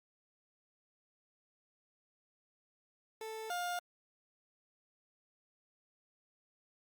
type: tone pair in turn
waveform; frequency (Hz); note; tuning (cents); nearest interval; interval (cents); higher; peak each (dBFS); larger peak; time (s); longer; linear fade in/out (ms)
30% pulse; 440.8 / 707.7; A4 / F5; +3 / +23; minor sixth; 820; second; -39 / -33; second; 3.21-3.5 / 3.5-3.79; neither; 2
effects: Opus 48 kbps